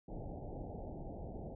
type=low-pass noise; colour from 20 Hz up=pink; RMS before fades=-45 dBFS; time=0.08-1.55 s; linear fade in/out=5 ms; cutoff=830 Hz; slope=96 dB/octave; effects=none